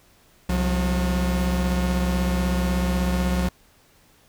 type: tone pair together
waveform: 45% pulse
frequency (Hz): 65.41 / 180.05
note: C2 / F#3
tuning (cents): 0 / -47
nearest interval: octave + tritone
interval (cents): 1753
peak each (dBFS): -23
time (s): 0.49-3.49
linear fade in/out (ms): 5
effects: pink hiss -57 dBFS RMS until 4.28 s